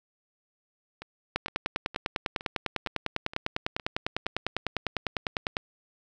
two click trains, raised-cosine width 0.3 ms, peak -11 / -24 dBFS, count 43 / 8, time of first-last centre 1.36-5.568 / 1.02-4.261 s, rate 9.98 / 2.16 Hz, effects none

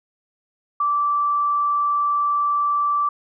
sine tone, 1165 Hz, D6, 14 cents flat, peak -17 dBFS, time 0.8-3.09 s, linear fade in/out 5 ms, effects none

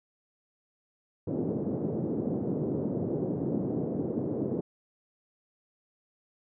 white band-pass noise, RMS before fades -31 dBFS, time 1.27-4.61 s, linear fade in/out 5 ms, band 120 to 420 Hz, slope 24 dB/octave, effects none

